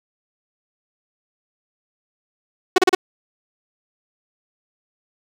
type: tone bursts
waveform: sawtooth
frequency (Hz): 370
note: F#4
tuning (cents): 0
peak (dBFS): -6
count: 4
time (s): 2.76-2.95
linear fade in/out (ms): 5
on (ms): 22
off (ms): 34
effects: low-pass 7000 Hz 12 dB/octave + 7-bit